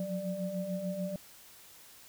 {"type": "tone cluster", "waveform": "sine", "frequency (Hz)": [177.9, 184.7, 590], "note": ["F3", "F#3", "D5"], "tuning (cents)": [32, -3, 8], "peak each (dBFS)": [-40, -36, -37], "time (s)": [0, 1.16], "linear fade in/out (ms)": 2, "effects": ["white hiss -55 dBFS RMS until 2.08 s"]}